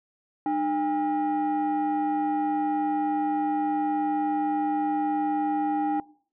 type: tone pair together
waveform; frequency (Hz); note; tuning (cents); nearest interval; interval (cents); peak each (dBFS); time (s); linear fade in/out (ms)
sine; 303.2 / 806.2; D#4 / G5; -45 / +48; octave + perfect fourth; 1693; -24; 0.46-6; 2
effects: noise-tail reverb RT60 0.5 s tail -22 dB re dry + tanh soft clip ceiling -20 dBFS